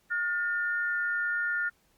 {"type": "tone pair together", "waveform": "sine", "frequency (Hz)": [1428, 1799.2], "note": ["F6", "A6"], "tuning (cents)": [38, 38], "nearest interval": "major third", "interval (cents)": 400, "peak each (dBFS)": [-28, -32], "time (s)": [0.1, 1.7], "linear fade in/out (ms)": 20, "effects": ["pink hiss -68 dBFS RMS until 1.97 s", "Opus 48 kbps"]}